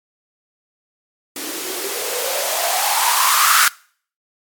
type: noise with band-pass filter sweep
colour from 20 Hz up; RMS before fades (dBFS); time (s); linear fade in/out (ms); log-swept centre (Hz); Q
violet; -18; 1.36-3.68; 2; 280 to 1400; 6.6
effects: noise-tail reverb RT60 0.5 s tail -24 dB re dry + MP3 96 kbps